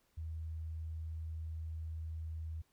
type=tone; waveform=sine; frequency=80.1 Hz; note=E2; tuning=49 cents flat; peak=-39 dBFS; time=0.17-2.62 s; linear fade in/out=10 ms; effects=pink hiss -75 dBFS RMS until 2.72 s